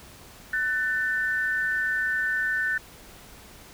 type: tone pair together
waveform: sine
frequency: 1500 / 1785.3 Hz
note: F#6 / A6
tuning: +23 / +25 cents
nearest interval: minor third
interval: 302 cents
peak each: -26 dBFS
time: 0.53-2.78 s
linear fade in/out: 5 ms
effects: pink hiss -48 dBFS RMS until 3.73 s